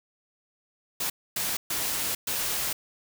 white noise bursts at uneven times, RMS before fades -29 dBFS, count 4, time 1-1.1 / 1.36-1.57 / 1.7-2.15 / 2.27-2.73 s, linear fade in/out 5 ms, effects none

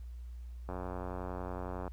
click train, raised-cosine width 1 ms, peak -26 dBFS, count 109, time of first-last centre 0.69-1.878 s, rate 90.9 Hz, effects added 60 Hz sine -42 dBFS peak until 1.92 s + pink hiss -70 dBFS RMS until 1.92 s

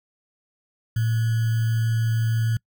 sine tone with sample-and-hold, 113.3 Hz, A#2, 49 cents flat, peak -19 dBFS, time 0.96-2.57 s, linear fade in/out 5 ms, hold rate 1575 Hz, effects noise-tail reverb RT60 0.1 s tail -26 dB re dry

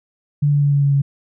sine tone with pitch steps, 145.5 / 144.33 / 143.17 / 142.01 / 140.87 / 139.73 Hz, D3 / D3 / D3 / C#3 / C#3 / C#3, -16 / -30 / -44 / +42 / +28 / +14 cents, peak -12 dBFS, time 0.42-1.02 s, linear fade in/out 10 ms, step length 100 ms, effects none

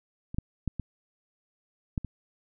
clicks, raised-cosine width 5 ms, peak -25 / -15 / -16 / -20 / -16 / -23 dBFS, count 6, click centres 0.345 / 0.385 / 0.677 / 0.797 / 1.978 / 2.047 s, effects none

